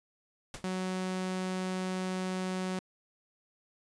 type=noise with exponential decay; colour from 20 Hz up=pink; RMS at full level=-38 dBFS; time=0.54-0.69 s; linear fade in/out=1 ms; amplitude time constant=31 ms
type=tone; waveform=sawtooth; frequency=185.7 Hz; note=F#3; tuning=7 cents sharp; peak=-28 dBFS; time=0.64-2.79 s; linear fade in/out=0 ms
effects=resampled to 22050 Hz